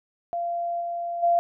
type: tone with level steps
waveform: sine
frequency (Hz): 689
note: F5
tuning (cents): -24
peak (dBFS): -25 / -27 / -17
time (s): 0.33-1.39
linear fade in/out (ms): 0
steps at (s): 0.8 / 1.22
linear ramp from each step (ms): 20
effects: none